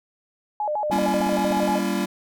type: tone with vibrato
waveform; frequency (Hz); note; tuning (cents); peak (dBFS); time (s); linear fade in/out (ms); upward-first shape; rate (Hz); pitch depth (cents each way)
sine; 712; F5; +33; -22; 0.6-1.79; 2; square; 6.5; 290
type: click train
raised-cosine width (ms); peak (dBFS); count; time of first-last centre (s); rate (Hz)
2; -24; 14; 0.9-1.693; 16.4
type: chord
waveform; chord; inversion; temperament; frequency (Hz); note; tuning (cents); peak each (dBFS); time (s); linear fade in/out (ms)
square; G diminished seventh; none; just; 196 / 235.2 / 282.2 / 338.7; G3 / Bb3 / Db4 / Fb4; 0 / +16 / +31 / +47; -26 / -30 / -30 / -29; 0.91-2.06; 10
effects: none